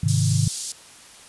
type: chord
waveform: sine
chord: Ab major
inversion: none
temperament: equal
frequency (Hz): 103.83 / 130.81 / 155.56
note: Ab2 / C3 / Eb3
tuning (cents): 0 / 0 / 0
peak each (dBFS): -21 / -22 / -22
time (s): 0.03-0.48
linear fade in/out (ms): 5
type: band-pass noise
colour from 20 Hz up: white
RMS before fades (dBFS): -31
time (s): 0.08-0.72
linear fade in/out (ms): 2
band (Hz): 4200 to 10000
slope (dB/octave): 24
effects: white hiss -46 dBFS RMS until 1.28 s + resampled to 24000 Hz